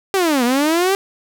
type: linear two-way sweep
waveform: sawtooth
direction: down then up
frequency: 399.1 to 233.1 to 399.1 Hz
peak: -10 dBFS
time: 0.14-0.95 s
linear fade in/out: 0 ms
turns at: 0.44 s
effects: none